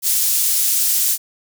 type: high-pass noise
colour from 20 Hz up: pink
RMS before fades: -17 dBFS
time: 0.02-1.18 s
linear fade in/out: 50 ms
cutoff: 7800 Hz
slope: 12 dB/octave
effects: none